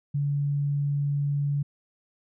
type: tone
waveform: sine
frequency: 143.1 Hz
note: D3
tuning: 45 cents flat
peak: -23 dBFS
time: 0.14-1.63 s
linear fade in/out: 10 ms
effects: none